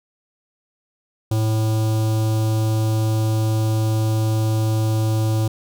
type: tone with notch filter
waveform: square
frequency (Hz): 109.7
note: A2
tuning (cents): -5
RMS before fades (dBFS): -19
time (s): 1.31-5.48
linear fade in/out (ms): 5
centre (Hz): 1900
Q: 0.64
effects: none